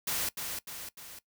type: noise with echo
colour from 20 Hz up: white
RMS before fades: -32 dBFS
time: 0.07-0.29 s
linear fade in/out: 5 ms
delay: 300 ms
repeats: 3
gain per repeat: -5 dB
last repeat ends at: 1.19 s
effects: noise-tail reverb RT60 0.1 s tail -19 dB re dry

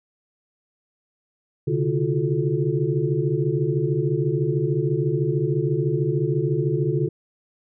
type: tone cluster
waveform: sine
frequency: 131.8 / 145.6 / 337.8 / 364 / 433 Hz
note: C3 / D3 / E4 / F#4 / A4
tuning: +13 / -15 / +42 / -28 / -28 cents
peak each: -26 / -23 / -28 / -26 / -28 dBFS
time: 1.67-7.09 s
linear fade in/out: 10 ms
effects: none

